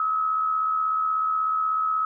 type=tone with amplitude modulation; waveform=sine; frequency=1284 Hz; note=E6; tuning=46 cents flat; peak=-19 dBFS; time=0-2.05 s; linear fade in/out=2 ms; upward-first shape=sine; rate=76.4 Hz; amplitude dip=45%; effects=none